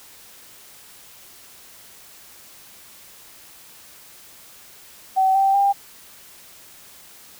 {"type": "tone with pitch steps", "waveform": "sine", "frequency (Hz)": [763, 779.9, 797.2], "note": ["G5", "G5", "G5"], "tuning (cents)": [-47, -9, 29], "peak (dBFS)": -14, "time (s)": [5.16, 5.73], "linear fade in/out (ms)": 20, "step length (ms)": 190, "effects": ["white hiss -46 dBFS RMS until 7.39 s"]}